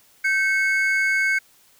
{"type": "tone pair together", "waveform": "triangle", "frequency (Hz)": [1553, 2196], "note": ["G6", "C#7"], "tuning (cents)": [-17, -17], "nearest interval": "tritone", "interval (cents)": 600, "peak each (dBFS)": -19, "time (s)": [0.24, 1.39], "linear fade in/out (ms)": 10, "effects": ["white hiss -56 dBFS RMS until 1.79 s"]}